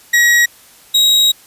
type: tone pair in turn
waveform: 40% pulse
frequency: 1906 / 3812 Hz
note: A#6 / A#7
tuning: +38 / +38 cents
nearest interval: octave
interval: 1200 cents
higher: second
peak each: -7 dBFS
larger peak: neither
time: 0.13-0.46 / 0.94-1.32 s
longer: second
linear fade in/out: 10 ms
effects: white hiss -44 dBFS RMS until 1.46 s + resampled to 32000 Hz